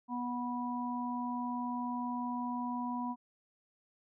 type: harmonic tone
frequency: 244.9 Hz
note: B3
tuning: 14 cents flat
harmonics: 1 / 3 / 4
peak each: -36 / -44 / -38 dBFS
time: 0.08-3.16 s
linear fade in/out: 50 ms
effects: none

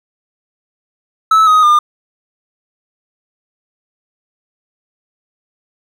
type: tone with pitch steps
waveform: triangle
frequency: 1304 / 1254.5 / 1206.9 Hz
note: E6 / D#6 / D6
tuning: -19 / +14 / +47 cents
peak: -4 dBFS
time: 1.31-1.79 s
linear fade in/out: 5 ms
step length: 160 ms
effects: none

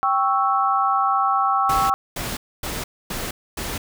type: chord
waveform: sine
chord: C# diminished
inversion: second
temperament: equal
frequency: 784 / 1108.7 / 1318.5 Hz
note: G5 / C#6 / E6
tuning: 0 / 0 / 0 cents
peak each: -21 dBFS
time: 0.03-1.94 s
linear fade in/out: 0 ms
type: noise bursts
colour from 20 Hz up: pink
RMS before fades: -28 dBFS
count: 5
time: 1.69-3.78 s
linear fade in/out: 5 ms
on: 210 ms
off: 260 ms
effects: none

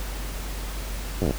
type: slowing click train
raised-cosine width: 2 ms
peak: -11 dBFS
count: 8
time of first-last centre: 1.22-1.309 s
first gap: 10 ms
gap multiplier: 1.08
effects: added 48 Hz sine -30 dBFS peak until 1.38 s + pink hiss -37 dBFS RMS until 1.38 s

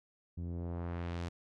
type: tone with low-pass filter sweep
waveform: sawtooth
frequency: 86 Hz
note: F2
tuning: 26 cents flat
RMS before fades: -39 dBFS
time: 0.37-1.29 s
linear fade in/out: 10 ms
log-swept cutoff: 200 to 7000 Hz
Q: 0.85
effects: none

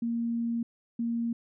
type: tone pair in turn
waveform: sine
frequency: 233.1 / 233.1 Hz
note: A#3 / A#3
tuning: 0 / 0 cents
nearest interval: unison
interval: 0 cents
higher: neither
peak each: -27 dBFS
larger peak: neither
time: 0.02-0.63 / 0.99-1.33 s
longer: first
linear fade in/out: 5 ms
effects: none

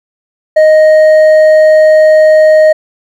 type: tone with hard clipping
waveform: sine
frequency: 622.3 Hz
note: D#5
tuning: in tune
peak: -3 dBFS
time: 0.56-2.73 s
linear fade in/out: 10 ms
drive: 4 dB
effects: none

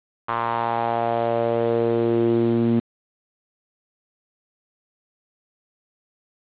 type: tone with band-pass filter sweep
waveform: sawtooth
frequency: 116.54 Hz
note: A#2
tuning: in tune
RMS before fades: -21 dBFS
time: 0.28-2.8 s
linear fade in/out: 10 ms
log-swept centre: 1100 to 260 Hz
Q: 3.5
effects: resampled to 8000 Hz + 7-bit

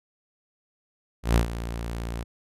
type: tone with ADSR envelope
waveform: sawtooth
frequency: 57.7 Hz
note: A#1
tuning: 17 cents flat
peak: -12 dBFS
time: 1.23-2.24 s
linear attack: 130 ms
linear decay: 100 ms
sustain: -14 dB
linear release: 20 ms
effects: resampled to 32000 Hz

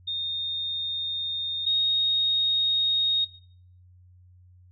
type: tone pair in turn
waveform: sine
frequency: 3668 / 3730 Hz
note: A#7 / A#7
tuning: -29 / 0 cents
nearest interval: unison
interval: 29 cents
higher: second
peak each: -27 / -20 dBFS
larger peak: second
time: 0.07-1.66 / 1.66-3.25 s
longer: neither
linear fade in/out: 10 ms
effects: noise-tail reverb RT60 0.6 s tail -19 dB re dry + added 90 Hz sine -51 dBFS peak until 4.71 s

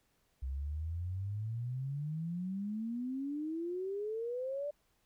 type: exponential sweep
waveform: sine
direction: up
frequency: 64 to 593 Hz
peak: -35 dBFS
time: 0.42-4.71 s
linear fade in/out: 10 ms
effects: pink hiss -75 dBFS RMS until 5.05 s

